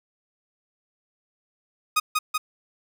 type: tone with echo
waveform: sawtooth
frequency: 1244.5 Hz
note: D#6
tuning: in tune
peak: -14 dBFS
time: 1.96-2 s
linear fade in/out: 10 ms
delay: 190 ms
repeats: 2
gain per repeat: -2 dB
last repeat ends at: 2.38 s
effects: none